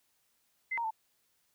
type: tone with pitch steps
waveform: sine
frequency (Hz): 2060 / 932 / 885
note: C7 / A#5 / A5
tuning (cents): -28 / -1 / +10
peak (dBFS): -31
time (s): 0.71-0.908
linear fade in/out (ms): 10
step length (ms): 66
effects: white hiss -74 dBFS RMS until 1.54 s